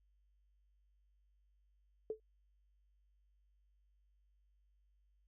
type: tone with exponential decay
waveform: sine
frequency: 435.8 Hz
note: A4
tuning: 17 cents flat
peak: -33 dBFS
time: 2.1-2.2 s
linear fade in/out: 2 ms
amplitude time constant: 21 ms
effects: added 50 Hz sine -70 dBFS peak until 5.27 s